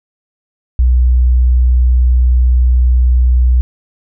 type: tone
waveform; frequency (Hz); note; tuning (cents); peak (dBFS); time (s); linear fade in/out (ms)
sine; 61.9; B1; +5; -6; 0.79-3.61; 0
effects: none